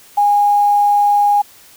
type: tone with quantisation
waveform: sine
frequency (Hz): 820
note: G#5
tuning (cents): -22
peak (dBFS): -9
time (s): 0.17-1.42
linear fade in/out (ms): 10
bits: 6
effects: white hiss -44 dBFS RMS until 1.76 s

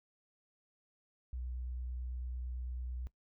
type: tone with vibrato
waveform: sine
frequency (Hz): 62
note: B1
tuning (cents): +7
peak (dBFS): -38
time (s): 1.33-3.07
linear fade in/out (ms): 0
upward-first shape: square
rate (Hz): 9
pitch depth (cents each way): 8
effects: noise-tail reverb RT60 0.1 s tail -18 dB re dry

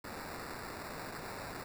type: noise with sample-and-hold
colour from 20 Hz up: blue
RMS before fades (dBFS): -44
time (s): 0.04-1.64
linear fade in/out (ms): 5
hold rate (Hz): 3150
effects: none

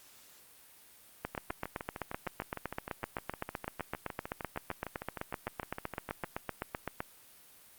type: two click trains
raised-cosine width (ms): 0.5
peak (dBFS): -19 / -23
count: 46 / 33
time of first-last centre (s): 1.25-7.004 / 1.35-6.243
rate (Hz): 7.82 / 6.54
effects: white hiss -58 dBFS RMS until 7.78 s + Opus 48 kbps

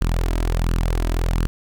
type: tone with flanger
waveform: sawtooth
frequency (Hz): 41.91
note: E1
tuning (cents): +29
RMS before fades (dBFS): -20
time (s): 0.01-1.47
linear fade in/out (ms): 0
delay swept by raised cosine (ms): 0.66 to 3.16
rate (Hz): 1.4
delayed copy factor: +0.55
effects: none

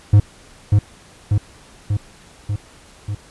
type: tone with echo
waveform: triangle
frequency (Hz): 102.9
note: G#2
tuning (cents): -16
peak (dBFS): -4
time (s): 0.13-0.2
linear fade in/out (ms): 5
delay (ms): 590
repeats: 5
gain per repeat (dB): -3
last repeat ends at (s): 3.15
effects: pink hiss -46 dBFS RMS until 3.3 s + resampled to 24000 Hz

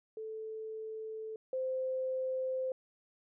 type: tone pair in turn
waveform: sine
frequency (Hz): 438.8 / 519.2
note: A4 / C5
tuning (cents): -5 / -13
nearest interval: minor third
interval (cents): 292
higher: second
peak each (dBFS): -39 / -32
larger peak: second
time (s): 0.17-1.36 / 1.53-2.72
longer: neither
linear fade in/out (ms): 2
effects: none

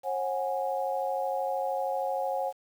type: tone cluster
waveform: sine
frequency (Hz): 540 / 736 / 829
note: C#5 / F#5 / G#5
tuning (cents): -45 / -9 / -3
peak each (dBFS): -31 / -32 / -33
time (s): 0.03-2.53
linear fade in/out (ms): 50
effects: 9-bit

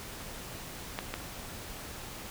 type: clicks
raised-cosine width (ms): 0.3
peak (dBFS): -17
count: 2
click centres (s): 0.989 / 1.14
effects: pink hiss -43 dBFS RMS until 2.3 s

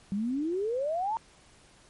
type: exponential sweep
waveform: sine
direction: up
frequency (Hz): 191.1 to 932.3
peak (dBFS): -27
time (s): 0.12-1.17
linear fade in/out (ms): 0
effects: pink hiss -58 dBFS RMS until 1.89 s + MP3 48 kbps

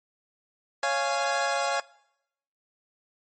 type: chord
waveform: 25% pulse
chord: Db major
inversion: none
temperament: equal with one note detuned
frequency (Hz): 554.4 / 694.4 / 830.6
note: Db5 / F5 / Ab5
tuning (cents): 0 / -10 / 0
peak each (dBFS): -25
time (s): 0.83-1.8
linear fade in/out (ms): 2
effects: noise-tail reverb RT60 0.8 s tail -22 dB re dry + MP3 32 kbps

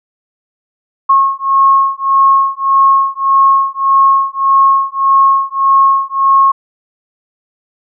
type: beating tone pair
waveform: sine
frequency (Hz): 1087 / 1088.7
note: C#6 / C#6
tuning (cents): -34 / -32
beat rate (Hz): 1.7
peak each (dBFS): -10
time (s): 1.09-6.52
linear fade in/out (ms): 10
effects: none

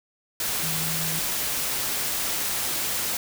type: tone in noise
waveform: sine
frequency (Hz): 160.1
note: D#3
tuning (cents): +50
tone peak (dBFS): -32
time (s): 0.63-1.19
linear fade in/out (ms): 2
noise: white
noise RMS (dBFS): -27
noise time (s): 0.4-3.17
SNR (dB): -8
effects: none

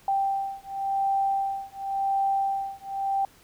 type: beating tone pair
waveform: sine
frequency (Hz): 784 / 784.92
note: G5 / G5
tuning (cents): 0 / +2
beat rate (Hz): 0.92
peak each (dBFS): -27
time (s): 0.08-3.25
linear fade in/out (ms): 2
effects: pink hiss -56 dBFS RMS until 3.43 s

